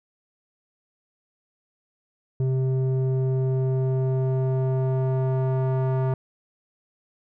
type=tone with low-pass filter sweep; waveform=square; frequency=130.9 Hz; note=C3; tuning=1 cent sharp; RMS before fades=-23 dBFS; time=2.4-6.14 s; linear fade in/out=2 ms; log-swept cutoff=340 to 930 Hz; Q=1.2; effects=none